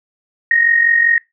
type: tone with amplitude modulation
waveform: sine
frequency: 1864.7 Hz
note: A#6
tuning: in tune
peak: -7 dBFS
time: 0.51-1.18 s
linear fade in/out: 2 ms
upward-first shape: sine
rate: 45.1 Hz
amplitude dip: 65%
effects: noise-tail reverb RT60 0.2 s tail -23 dB re dry